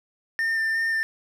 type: tone with vibrato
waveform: triangle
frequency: 1802 Hz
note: A6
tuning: 41 cents sharp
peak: -20 dBFS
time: 0.39-1.03 s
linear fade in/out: 0 ms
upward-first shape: square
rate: 2.8 Hz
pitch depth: 11 cents each way
effects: none